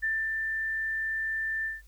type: tone with ADSR envelope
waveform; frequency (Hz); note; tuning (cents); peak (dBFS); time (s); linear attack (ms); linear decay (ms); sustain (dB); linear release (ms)
sine; 1778; A6; +18; -25; 0.02-1.82; 21; 250; -3; 170
effects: added 50 Hz sine -51 dBFS peak until 1.87 s + white hiss -65 dBFS RMS until 1.87 s